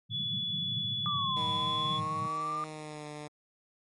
pink band-pass noise, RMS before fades -40 dBFS, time 0.09-2.28 s, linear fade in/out 20 ms, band 100 to 210 Hz, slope 96 dB/octave
sine tone, 3421 Hz, A7, 49 cents flat, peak -31 dBFS, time 0.1-2.01 s, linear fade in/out 50 ms
sine exponential two-way sweep, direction down then up, 1206 to 987.8 to 1206 Hz, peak -31 dBFS, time 1.06-2.64 s, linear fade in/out 0 ms, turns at 1.44 s
10% pulse tone with pitch glide, 155.56 to 149.48 Hz, D#3 to D3, 0 to +31 cents, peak -32 dBFS, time 1.36-3.28 s, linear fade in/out 10 ms, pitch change -69 cents, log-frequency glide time 2.66-3.07 s
effects MP3 48 kbps

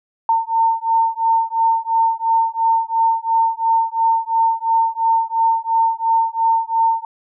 sine beating tone pair, 905 / 907.9 Hz, A5 / A#5, +48 / -46 cents, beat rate 2.9 Hz, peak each -17 dBFS, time 0.29-7.05 s, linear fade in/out 2 ms, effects none

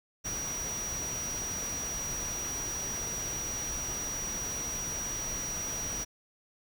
sine tone in noise, 5780 Hz, F#8, 41 cents flat, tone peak -34 dBFS, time 0.24-6.05 s, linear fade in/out 20 ms, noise pink, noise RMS -40 dBFS, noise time 0.24-6.05 s, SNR +3 dB, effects none

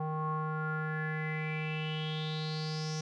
square tone with low-pass filter sweep, 155.6 Hz, D#3, in tune, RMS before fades -35 dBFS, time 0-3.01 s, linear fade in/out 5 ms, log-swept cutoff 910 to 5800 Hz, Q 7.7, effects none

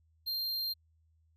square tone, 4186 Hz, C8, in tune, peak -33 dBFS, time 0.26-0.74 s, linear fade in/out 20 ms, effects added 80 Hz sine -66 dBFS peak until 1.36 s

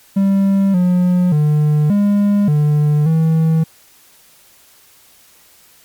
triangle tone with pitch steps, 195.9 / 179.5 / 149.9 / 203.6 / 148.9 / 160.9 Hz, G3 / F3 / D3 / G#3 / D3 / E3, -1 / +48 / +36 / -34 / +24 / -42 cents, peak -8 dBFS, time 0.16-3.64 s, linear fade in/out 10 ms, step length 580 ms, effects white hiss -48 dBFS RMS until 5.84 s + MP3 96 kbps

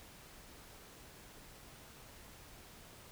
silence, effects pink hiss -56 dBFS RMS until 3.11 s

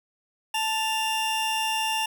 40% pulse tone pair together, 880 / 2794 Hz, A5 / F7, 0 / 0 cents, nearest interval octave + minor sixth, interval 2000 cents, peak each -26 dBFS, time 0.54-2.06 s, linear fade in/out 5 ms, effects none

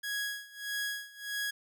sawtooth tone with tremolo, 1661.2 Hz, G#6, in tune, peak -28 dBFS, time 0.03-1.51 s, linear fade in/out 10 ms, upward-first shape sine, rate 1.6 Hz, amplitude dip 90%, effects none

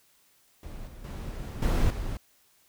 brown noise with level steps, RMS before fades -40 / -45 / -36 / -24 / -33 dBFS, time 0.63-2.17 s, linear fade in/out 2 ms, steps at 0.87 / 1.04 / 1.62 / 1.9 s, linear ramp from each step 5 ms, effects white hiss -64 dBFS RMS until 2.68 s

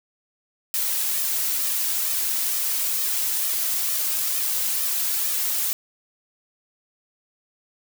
blue noise with flanger, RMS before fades -24 dBFS, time 0.74-5.73 s, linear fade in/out 0 ms, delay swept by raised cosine 1.6 to 3.2 ms, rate 2.2 Hz, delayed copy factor +0.6, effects none

